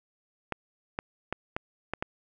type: clicks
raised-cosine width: 0.5 ms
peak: -15 dBFS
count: 6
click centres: 0.523 / 0.989 / 1.326 / 1.565 / 1.936 / 2.025 s
effects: none